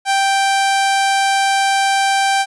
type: tone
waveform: sawtooth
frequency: 784 Hz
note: G5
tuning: in tune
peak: -9 dBFS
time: 0.05-2.46 s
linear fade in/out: 50 ms
effects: resampled to 24000 Hz

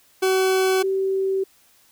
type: tone pair in turn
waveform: 40% pulse / sine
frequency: 377.9 / 385 Hz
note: F#4 / G4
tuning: +37 / -31 cents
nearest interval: unison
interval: 32 cents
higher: second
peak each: -16 / -19 dBFS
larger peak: first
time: 0.22-0.83 / 0.83-1.44 s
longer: neither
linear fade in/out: 10 ms
effects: white hiss -57 dBFS RMS until 1.91 s

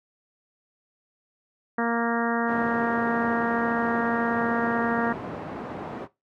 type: harmonic tone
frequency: 233.1 Hz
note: A#3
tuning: in tune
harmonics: 1 / 2 / 3 / 4 / 5 / 6 / 7 / 8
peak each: -26 / -29 / -31 / -32 / -33 / -34 / -34 / -35 dBFS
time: 1.78-5.13 s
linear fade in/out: 5 ms
type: band-pass noise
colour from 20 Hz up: pink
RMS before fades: -35 dBFS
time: 2.46-6.08 s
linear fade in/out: 50 ms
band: 190 to 1000 Hz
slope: 12 dB/octave
effects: noise-tail reverb RT60 0.2 s tail -17 dB re dry

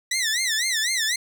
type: tone with vibrato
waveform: 15% pulse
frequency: 1912 Hz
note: A#6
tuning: 43 cents sharp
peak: -15 dBFS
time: 0.11-1.16 s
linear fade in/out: 5 ms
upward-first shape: sine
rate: 4 Hz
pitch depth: 180 cents each way
effects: none

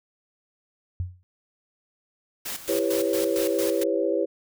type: tone with exponential decay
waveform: sine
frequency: 89.9 Hz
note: F#2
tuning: 49 cents flat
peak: -22 dBFS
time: 1-1.23 s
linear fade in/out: 0 ms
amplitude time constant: 49 ms
type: noise with tremolo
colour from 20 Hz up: white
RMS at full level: -32 dBFS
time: 2.45-3.84 s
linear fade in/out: 10 ms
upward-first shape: square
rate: 4.4 Hz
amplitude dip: 70%
type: chord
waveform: sine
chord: C# half-diminished seventh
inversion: first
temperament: just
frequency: 332.6 / 399.1 / 498.9 / 554.4 Hz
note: E4 / G4 / B4 / C#5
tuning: +16 / +31 / +17 / 0 cents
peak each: -27 dBFS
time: 2.68-4.26 s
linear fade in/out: 20 ms
effects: none

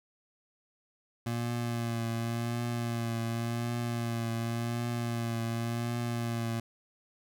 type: tone with vibrato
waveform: 25% pulse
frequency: 117.1 Hz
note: A#2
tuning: 8 cents sharp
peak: -27 dBFS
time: 1.26-6.6 s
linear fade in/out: 5 ms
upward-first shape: triangle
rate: 0.9 Hz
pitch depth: 36 cents each way
effects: none

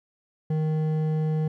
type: tone with hard clipping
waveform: triangle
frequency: 155.9 Hz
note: D#3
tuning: 4 cents sharp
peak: -24 dBFS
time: 0.5-1.48 s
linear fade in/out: 5 ms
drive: 12 dB
effects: none

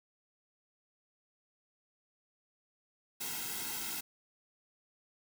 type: noise with comb filter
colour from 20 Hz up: white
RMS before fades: -39 dBFS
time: 3.2-4.01 s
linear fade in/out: 10 ms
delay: 1.7 ms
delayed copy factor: -0.9
effects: none

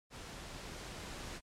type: noise with level ramp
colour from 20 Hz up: pink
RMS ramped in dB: -48 to -44 dBFS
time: 0.1-1.41 s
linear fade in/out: 50 ms
effects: low-pass 8000 Hz 12 dB/octave + MP3 96 kbps

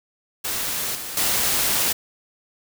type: noise with level steps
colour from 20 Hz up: white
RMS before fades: -26 / -32 / -21 dBFS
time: 0.44-1.93 s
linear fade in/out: 10 ms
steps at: 0.95 / 1.17 s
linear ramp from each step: 2 ms
effects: none

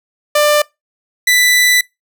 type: tone pair in turn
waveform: sawtooth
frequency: 594 / 1984.2 Hz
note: D5 / B6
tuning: +20 / +8 cents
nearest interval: octave + major sixth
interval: 2088 cents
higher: second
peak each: -5 dBFS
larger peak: neither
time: 0.35-0.62 / 1.27-1.81 s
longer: second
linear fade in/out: 5 ms
effects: noise-tail reverb RT60 0.2 s tail -24 dB re dry

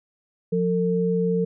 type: tone pair together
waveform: sine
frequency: 177.3 / 451.3 Hz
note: F3 / A4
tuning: +26 / +44 cents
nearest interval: octave + major third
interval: 1618 cents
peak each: -22 dBFS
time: 0.52-1.45 s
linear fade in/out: 10 ms
effects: none

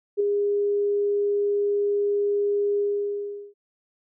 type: tone with ADSR envelope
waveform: sine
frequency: 407.7 Hz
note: G#4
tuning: 32 cents flat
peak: -16 dBFS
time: 0.17-3.54 s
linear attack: 32 ms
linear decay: 4 ms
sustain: -4 dB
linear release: 750 ms
effects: none

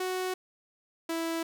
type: tone pair in turn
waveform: sawtooth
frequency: 370 / 329.6 Hz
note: F#4 / E4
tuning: 0 / 0 cents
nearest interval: major second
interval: 200 cents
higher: first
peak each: -26 dBFS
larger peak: neither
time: 0-0.34 / 1.09-1.43 s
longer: neither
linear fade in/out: 5 ms
effects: none

